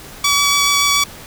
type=tone with vibrato; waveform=10% pulse; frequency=1140 Hz; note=C#6; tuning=48 cents sharp; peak=-4 dBFS; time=0.24-1.04 s; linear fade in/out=5 ms; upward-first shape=triangle; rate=7 Hz; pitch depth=10 cents each way; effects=pink hiss -36 dBFS RMS until 1.26 s